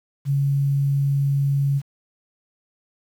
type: tone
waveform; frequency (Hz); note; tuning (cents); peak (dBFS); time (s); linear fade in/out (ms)
sine; 139.7; C#3; +14; -17; 0.25-1.82; 50
effects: 8-bit